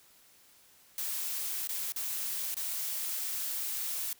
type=noise with dropouts; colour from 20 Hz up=blue; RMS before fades=-35 dBFS; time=0.98-4.13 s; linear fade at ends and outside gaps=1 ms; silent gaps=1.673-1.691 / 1.921-1.961 / 2.543-2.568 s; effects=white hiss -61 dBFS RMS until 4.19 s